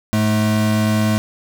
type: tone pair together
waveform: square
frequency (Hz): 106.2 / 215.8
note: G#2 / A3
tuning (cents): +39 / -33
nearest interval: octave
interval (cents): 1228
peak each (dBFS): -19 / -17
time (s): 0.13-1.18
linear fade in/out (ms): 0
effects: none